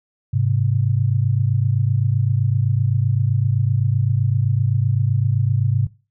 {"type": "tone pair together", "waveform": "sine", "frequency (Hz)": [103.83, 131.62], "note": ["G#2", "C3"], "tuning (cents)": [0, 11], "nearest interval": "major third", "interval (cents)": 411, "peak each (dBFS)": -18, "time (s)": [0.33, 5.87], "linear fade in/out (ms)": 10, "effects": ["noise-tail reverb RT60 0.3 s tail -20 dB re dry"]}